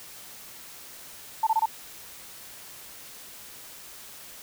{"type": "tone bursts", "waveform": "sine", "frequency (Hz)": 888, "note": "A5", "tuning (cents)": 16, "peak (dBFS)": -19, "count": 4, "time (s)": [1.43, 1.658], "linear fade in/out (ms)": 5, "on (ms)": 39, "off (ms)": 24, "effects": ["white hiss -45 dBFS RMS until 4.42 s"]}